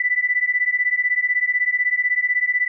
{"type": "beating tone pair", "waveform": "sine", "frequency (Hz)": [1975.5, 1991.5], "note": ["B6", "B6"], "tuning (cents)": [0, 14], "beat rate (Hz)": 16, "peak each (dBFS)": [-20, -20], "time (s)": [0, 2.68], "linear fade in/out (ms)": 5, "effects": []}